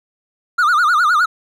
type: tone with vibrato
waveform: triangle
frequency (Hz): 1318.5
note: E6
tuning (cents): 0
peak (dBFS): -9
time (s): 0.58-1.26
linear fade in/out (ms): 10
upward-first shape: sine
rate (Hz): 9.7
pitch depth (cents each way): 190
effects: none